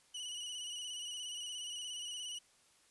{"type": "tone with vibrato", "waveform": "sawtooth", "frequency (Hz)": 2940, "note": "F#7", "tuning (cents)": -12, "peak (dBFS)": -38, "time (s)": [0.14, 2.39], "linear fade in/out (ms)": 10, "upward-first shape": "square", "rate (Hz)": 17, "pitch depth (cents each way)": 33, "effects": ["white hiss -68 dBFS RMS until 2.9 s", "resampled to 24000 Hz"]}